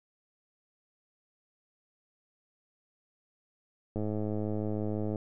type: click train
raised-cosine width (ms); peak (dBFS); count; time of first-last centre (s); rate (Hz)
2; -21; 128; 3.96-5.158; 106
effects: none